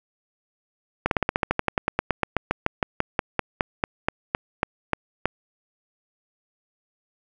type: slowing click train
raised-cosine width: 0.5 ms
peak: -5 dBFS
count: 29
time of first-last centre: 1.06-5.256 s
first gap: 52 ms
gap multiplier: 1.07
effects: none

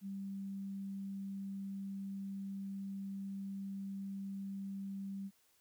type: tone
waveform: sine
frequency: 196 Hz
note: G3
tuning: in tune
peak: -40 dBFS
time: 0.01-5.31 s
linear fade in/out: 50 ms
effects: white hiss -72 dBFS RMS until 5.6 s

